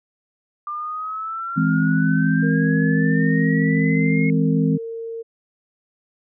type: exponential sweep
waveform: sine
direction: up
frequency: 1188 to 2170 Hz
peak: -25 dBFS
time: 0.67-4.3 s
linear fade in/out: 2 ms
type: chord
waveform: sine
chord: E augmented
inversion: none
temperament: equal with one note detuned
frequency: 162.54 / 207.7 / 261.6 Hz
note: E3 / G#3 / B#3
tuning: -24 / 0 / 0 cents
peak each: -18 / -22 / -20 dBFS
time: 1.56-4.78 s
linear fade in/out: 20 ms
type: tone with pitch glide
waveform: sine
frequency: 466.2 to 456.6 Hz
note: A#4 to A#4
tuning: 0 to -36 cents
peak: -27 dBFS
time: 2.42-5.23 s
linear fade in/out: 20 ms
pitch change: -36 cents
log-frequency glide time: 2.82-4.07 s
effects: none